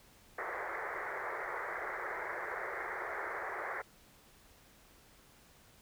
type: band-pass noise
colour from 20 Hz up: white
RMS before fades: -40 dBFS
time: 0.38-3.82 s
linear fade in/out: 5 ms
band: 350 to 2100 Hz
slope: 96 dB/octave
effects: pink hiss -62 dBFS RMS until 5.81 s